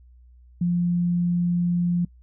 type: tone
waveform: sine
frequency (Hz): 174.61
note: F3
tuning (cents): 0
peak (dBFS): -19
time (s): 0.61-2.05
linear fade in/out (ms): 5
effects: noise-tail reverb RT60 0.1 s tail -25 dB re dry + added 61 Hz sine -48 dBFS peak until 2.22 s